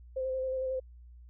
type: tone with vibrato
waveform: sine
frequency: 521 Hz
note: C5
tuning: 7 cents flat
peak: -30 dBFS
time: 0.16-0.8 s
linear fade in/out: 10 ms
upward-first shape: square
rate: 11 Hz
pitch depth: 15 cents each way
effects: added 60 Hz sine -49 dBFS peak until 1.29 s